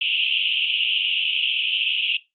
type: band-pass noise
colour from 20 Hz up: pink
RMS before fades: -22 dBFS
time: 0.01-2.17 s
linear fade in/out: 5 ms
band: 2600 to 3200 Hz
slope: 96 dB/octave
effects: noise-tail reverb RT60 0.2 s tail -18 dB re dry + Opus 48 kbps